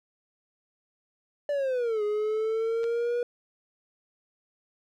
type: linear two-way sweep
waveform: triangle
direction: down then up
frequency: 587.3 to 415.3 to 484.9 Hz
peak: -23 dBFS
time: 1.49-3.23 s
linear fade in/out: 2 ms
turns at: 2.03 s
type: clicks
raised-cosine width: 0.2 ms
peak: -33 / -26 dBFS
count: 2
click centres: 2.833 / 2.841 s
effects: none